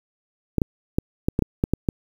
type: clicks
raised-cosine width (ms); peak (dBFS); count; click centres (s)
3; -6; 9; 0.583 / 0.618 / 0.985 / 1.285 / 1.391 / 1.423 / 1.639 / 1.736 / 1.888
effects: 7-bit